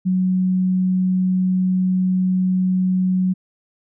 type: tone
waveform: sine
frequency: 185 Hz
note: F#3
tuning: in tune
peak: -15 dBFS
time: 0.05-3.34 s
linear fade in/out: 20 ms
effects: none